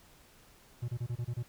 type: tone bursts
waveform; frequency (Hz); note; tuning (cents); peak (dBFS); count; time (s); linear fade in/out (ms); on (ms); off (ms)
triangle; 120; B2; -49; -30; 7; 0.82-1.43; 10; 64; 27
effects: pink hiss -60 dBFS RMS until 1.48 s